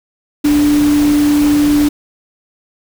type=tone in noise; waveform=sine; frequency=293.7 Hz; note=D4; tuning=in tune; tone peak=-8 dBFS; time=0.44-1.89 s; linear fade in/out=10 ms; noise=pink; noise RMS=-23 dBFS; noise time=0.44-1.89 s; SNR=+12 dB; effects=none